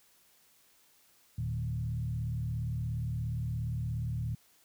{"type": "tone with frequency modulation", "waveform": "sine", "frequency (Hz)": 116.54, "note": "A#2", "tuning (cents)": 0, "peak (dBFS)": -31, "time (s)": [1.38, 4.35], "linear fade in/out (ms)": 5, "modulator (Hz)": 37.1, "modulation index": 0.99, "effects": ["white hiss -65 dBFS RMS until 4.64 s"]}